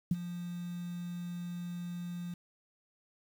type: tone with ADSR envelope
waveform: sine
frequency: 174.61 Hz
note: F3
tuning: in tune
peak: -23 dBFS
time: 0.11-2.34 s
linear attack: 4 ms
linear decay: 34 ms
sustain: -14 dB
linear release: 3 ms
effects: 9-bit